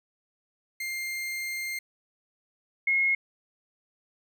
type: tone pair in turn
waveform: 40% pulse / sine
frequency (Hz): 2108 / 2160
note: C7 / C#7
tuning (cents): +12 / -45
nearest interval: unison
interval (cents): 43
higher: second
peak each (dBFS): -30 / -21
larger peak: second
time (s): 0.8-1.79 / 2.87-3.15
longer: first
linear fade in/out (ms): 5
effects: none